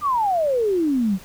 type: exponential sweep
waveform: sine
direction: down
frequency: 1228 to 180 Hz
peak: -17 dBFS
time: 0.01-1.19 s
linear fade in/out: 50 ms
effects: pink hiss -45 dBFS RMS until 1.24 s